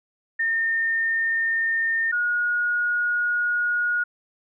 sine tone pair in turn, 1819 / 1443.7 Hz, A#6 / F#6, -43 / -43 cents, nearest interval major third, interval 400 cents, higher first, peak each -20 dBFS, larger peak neither, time 0.39-2.12 / 2.12-4.04 s, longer second, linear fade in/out 10 ms, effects none

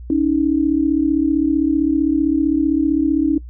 sine tone pair together, 281.8 / 317.3 Hz, C#4 / D#4, +29 / +34 cents, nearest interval major second, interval 205 cents, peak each -16 dBFS, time 0.1-3.38 s, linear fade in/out 2 ms, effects noise-tail reverb RT60 0.1 s tail -20 dB re dry + added 60 Hz sine -31 dBFS peak until 3.49 s

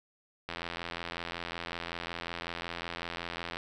click train, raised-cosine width 0.3 ms, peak -20 dBFS, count 264, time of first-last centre 0.49-3.57 s, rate 85.4 Hz, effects none

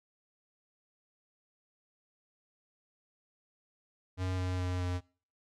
square tone with pitch steps, 92.5 / 91.54 / 90.6 / 89.66 Hz, F#2 / F#2 / F#2 / F2, 0 / -18 / -36 / +46 cents, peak -32 dBFS, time 4.17-5.01 s, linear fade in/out 50 ms, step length 210 ms, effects noise-tail reverb RT60 0.4 s tail -22 dB re dry + low-pass 7000 Hz 12 dB/octave

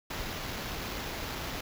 pink noise with sample-and-hold, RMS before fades -37 dBFS, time 0.1-1.61 s, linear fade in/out 5 ms, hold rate 8820 Hz, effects none

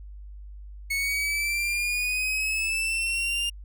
40% pulse linear sweep, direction up, 2199 to 2812 Hz, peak -24 dBFS, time 0.9-3.5 s, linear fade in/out 10 ms, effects added 50 Hz sine -39 dBFS peak until 3.64 s

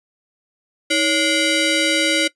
15% pulse ring-modulated tone, 880 Hz, A5, in tune, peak -6 dBFS, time 0.9-2.28 s, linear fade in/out 10 ms, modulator 1200 Hz, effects noise-tail reverb RT60 0.1 s tail -20 dB re dry + resampled to 24000 Hz

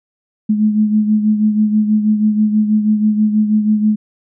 sine beating tone pair, 212.4 / 218.6 Hz, G#3 / A3, +39 / -11 cents, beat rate 6.2 Hz, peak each -11 / -19 dBFS, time 0.49-3.96 s, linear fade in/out 10 ms, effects none

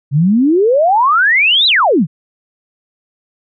sine exponential two-way sweep, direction up then down, 132.7 to 4062 to 132.7 Hz, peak -7 dBFS, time 0.11-2.07 s, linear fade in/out 50 ms, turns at 1.67 s, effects MP3 32 kbps

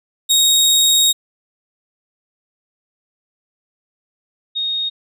25% pulse / sine tone pair in turn, 3756 / 3721 Hz, A#7 / A#7, +12 / -4 cents, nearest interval unison, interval 16 cents, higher first, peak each -7 / -18 dBFS, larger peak first, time 0.29-1.13 / 4.55-4.9 s, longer first, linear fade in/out 20 ms, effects none

